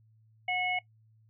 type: harmonic tone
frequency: 730 Hz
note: F#5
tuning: 24 cents flat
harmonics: 1 / 3 / 4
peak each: -32 / -30 / -40 dBFS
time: 0.48-0.79 s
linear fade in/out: 5 ms
effects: noise-tail reverb RT60 0.1 s tail -19 dB re dry + added 110 Hz sine -60 dBFS peak until 1.29 s